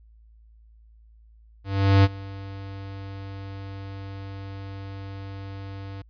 square tone with ADSR envelope, 98 Hz, G2, in tune, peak -13 dBFS, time 1.64-6.02 s, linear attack 400 ms, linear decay 37 ms, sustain -22 dB, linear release 6 ms, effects added 55 Hz sine -50 dBFS peak until 6.09 s + resampled to 11025 Hz

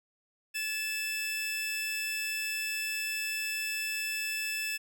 sawtooth tone pair together, 1727.1 / 2633 Hz, A6 / E7, -33 / -3 cents, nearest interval perfect fifth, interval 730 cents, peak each -36 / -29 dBFS, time 0.54-4.78 s, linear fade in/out 20 ms, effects none

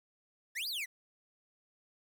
45% pulse exponential two-way sweep, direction up then down, 1665 to 4978 to 1879 Hz, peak -35 dBFS, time 0.55-0.86 s, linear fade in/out 20 ms, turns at 0.68 s, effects 11-bit

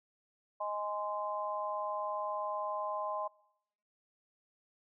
sine chord, Ab major, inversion second, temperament just, 623 / 830.6 / 1038.3 Hz, Eb5 / Ab5 / C6, +2 / 0 / -14 cents, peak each -38 / -40 / -37 dBFS, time 0.6-3.28 s, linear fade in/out 10 ms, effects noise-tail reverb RT60 0.8 s tail -24 dB re dry

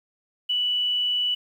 sine tone, 2960 Hz, F#7, in tune, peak -21 dBFS, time 0.49-1.35 s, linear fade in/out 10 ms, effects 9-bit

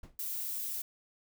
brown noise with exponential decay, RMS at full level -41 dBFS, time 0.03-0.2 s, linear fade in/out 5 ms, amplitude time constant 35 ms
violet noise, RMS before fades -37 dBFS, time 0.19-0.82 s, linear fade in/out 5 ms
effects none

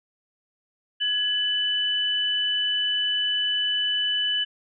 sine tone pair together, 1678.1 / 2990 Hz, G#6 / F#7, +18 / +17 cents, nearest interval minor seventh, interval 999 cents, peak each -30 / -22 dBFS, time 1-4.45 s, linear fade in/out 20 ms, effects none

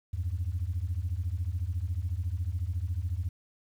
sine beating tone pair, 80.9 / 94.9 Hz, E2 / F#2, -32 / +44 cents, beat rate 14 Hz, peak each -31 dBFS, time 0.13-3.29 s, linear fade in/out 10 ms, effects tanh soft clip ceiling -23 dBFS + 10-bit

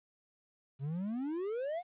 triangle exponential sweep, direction up, 130.81 to 739 Hz, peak -32 dBFS, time 0.79-1.83 s, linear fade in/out 50 ms, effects resampled to 8000 Hz + 12-bit

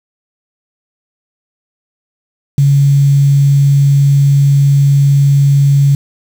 sine tone with quantisation, 140.3 Hz, C#3, 21 cents sharp, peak -5 dBFS, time 2.58-5.95 s, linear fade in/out 2 ms, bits 5, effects none

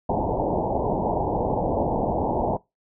white low-pass noise, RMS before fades -24 dBFS, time 0.09-2.57 s, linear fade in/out 5 ms, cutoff 930 Hz, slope 96 dB/octave, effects noise-tail reverb RT60 0.2 s tail -21 dB re dry

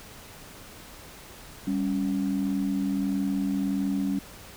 sine tone pair together, 196.7 / 278.2 Hz, G3 / C#4, +6 / +6 cents, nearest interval tritone, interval 600 cents, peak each -26 dBFS, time 1.67-4.19 s, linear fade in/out 5 ms, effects tanh soft clip ceiling -18 dBFS + pink hiss -46 dBFS RMS until 4.56 s

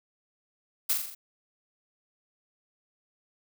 blue noise with echo, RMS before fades -25 dBFS, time 0.89-0.94 s, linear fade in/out 10 ms, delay 42 ms, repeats 5, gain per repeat -4 dB, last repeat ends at 1.15 s, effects none

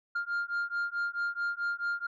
sine beating tone pair, 1400 / 1404.6 Hz, F6 / F6, +4 / +10 cents, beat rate 4.6 Hz, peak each -31 dBFS, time 0.15-2.07 s, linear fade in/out 10 ms, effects tanh soft clip ceiling -27 dBFS

